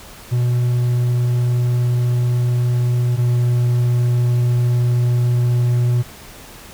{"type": "tone pair in turn", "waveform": "triangle", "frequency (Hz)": [122.1, 121.6], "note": ["B2", "B2"], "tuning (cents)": [-19, -26], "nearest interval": "unison", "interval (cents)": 7, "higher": "first", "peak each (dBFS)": [-12, -11], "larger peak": "second", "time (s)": [[0.31, 3.17], [3.17, 6.03]], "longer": "neither", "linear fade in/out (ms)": 20, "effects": ["pink hiss -39 dBFS RMS until 6.73 s"]}